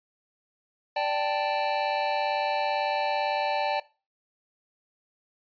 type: chord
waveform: square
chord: D suspended fourth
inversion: none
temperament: just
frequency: 587.3 / 783.1 / 881 Hz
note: D5 / G5 / A5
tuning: 0 / -2 / +2 cents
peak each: -30 dBFS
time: 0.96-3.8 s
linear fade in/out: 5 ms
effects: noise-tail reverb RT60 0.3 s tail -19 dB re dry + resampled to 11025 Hz